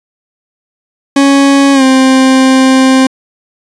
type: tone with pitch glide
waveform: 40% pulse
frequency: 277.2 to 262.7 Hz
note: C#4 to C4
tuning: 0 to +7 cents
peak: -3 dBFS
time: 1.16-3.07 s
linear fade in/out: 5 ms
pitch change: -93 cents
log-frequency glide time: 1.73-1.83 s
effects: resampled to 22050 Hz